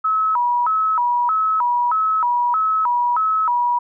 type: tone with vibrato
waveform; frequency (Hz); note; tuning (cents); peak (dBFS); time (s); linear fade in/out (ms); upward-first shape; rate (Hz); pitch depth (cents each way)
sine; 1117; C#6; +13; -15; 0.04-3.79; 10; square; 1.6; 250
effects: none